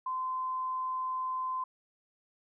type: tone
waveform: sine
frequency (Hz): 1031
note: C6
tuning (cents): -26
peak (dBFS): -31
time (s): 0.06-1.64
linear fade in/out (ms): 5
effects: none